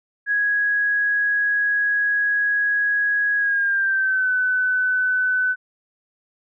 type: tone with pitch glide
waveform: sine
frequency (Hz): 1661.2 to 1505.8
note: G#6 to F#6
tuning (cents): 0 to +30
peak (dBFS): -17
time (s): 0.26-5.56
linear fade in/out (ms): 50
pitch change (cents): -170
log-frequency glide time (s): 3.37-4.31
effects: none